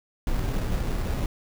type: noise with sample-and-hold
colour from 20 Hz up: brown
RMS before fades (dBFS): -26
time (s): 0.27-1.26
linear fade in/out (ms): 2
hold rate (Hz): 3150
effects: none